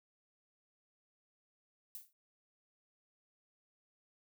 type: noise with exponential decay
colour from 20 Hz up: violet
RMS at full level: -43 dBFS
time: 1.95-2.13 s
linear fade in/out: 1 ms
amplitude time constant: 39 ms
effects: none